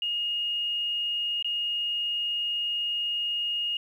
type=tone with dropouts; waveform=sine; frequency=2856 Hz; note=F7; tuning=38 cents sharp; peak=-26 dBFS; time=0.02-3.77 s; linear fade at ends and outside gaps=2 ms; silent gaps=1.426-1.445 s; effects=10-bit